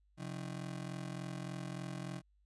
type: ring-modulated tone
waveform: 35% pulse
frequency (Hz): 155.56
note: D#3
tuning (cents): 0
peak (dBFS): -36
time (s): 0.17-2.22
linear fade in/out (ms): 50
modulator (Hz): 21.7
effects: added 50 Hz sine -68 dBFS peak until 2.45 s + resampled to 24000 Hz